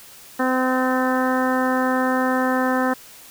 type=harmonic tone; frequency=257.1 Hz; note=C4; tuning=30 cents flat; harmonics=1 / 2 / 3 / 4 / 5 / 6 / 7; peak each=-21 / -24 / -26 / -27 / -28 / -29 / -29 dBFS; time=0.39-2.94 s; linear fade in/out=10 ms; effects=white hiss -44 dBFS RMS until 3.3 s